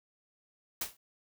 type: noise with exponential decay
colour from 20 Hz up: white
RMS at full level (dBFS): -30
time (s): 0.81-0.97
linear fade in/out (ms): 5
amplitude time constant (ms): 34
effects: none